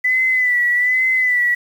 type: tone with vibrato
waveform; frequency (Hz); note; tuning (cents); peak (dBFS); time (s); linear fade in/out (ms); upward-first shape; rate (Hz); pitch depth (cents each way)
sine; 1993; B6; +15; -13; 0.04-1.55; 10; sine; 1.2; 48
effects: 7-bit

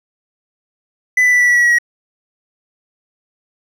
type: tone with pitch steps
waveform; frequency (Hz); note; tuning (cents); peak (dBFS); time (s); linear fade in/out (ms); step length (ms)
triangle; 2000 / 1986.2 / 1972.5 / 1958.8 / 1945.3 / 1931.9 / 1918.5 / 1905.3; B6 / B6 / B6 / B6 / B6 / B6 / A#6 / A#6; +21 / +9 / -3 / -15 / -27 / -39 / +49 / +37; -7; 1.17-1.786; 5; 77
effects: none

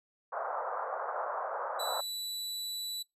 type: band-pass noise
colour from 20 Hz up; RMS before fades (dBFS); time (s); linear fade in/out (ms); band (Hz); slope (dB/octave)
pink; -36; 0.32-2.01; 10; 520 to 1400; 48
type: tone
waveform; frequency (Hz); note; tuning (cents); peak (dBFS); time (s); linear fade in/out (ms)
sawtooth; 3956; B7; +2; -32; 1.79-3.03; 10
effects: noise-tail reverb RT60 0.2 s tail -25 dB re dry + resampled to 32000 Hz

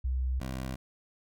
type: tone pair in turn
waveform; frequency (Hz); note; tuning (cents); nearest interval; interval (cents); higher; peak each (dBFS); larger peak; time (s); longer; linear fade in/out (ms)
sine / 15% pulse; 64 / 64.89; C2 / C2; -38 / -14; unison; 24; second; -27 / -28; first; 0.04-0.4 / 0.4-0.76; neither; 10
effects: none

